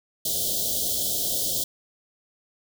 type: band-stop noise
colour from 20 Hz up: white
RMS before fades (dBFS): -26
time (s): 0.25-1.64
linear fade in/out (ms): 5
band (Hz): 720 to 3100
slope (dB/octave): 96
effects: none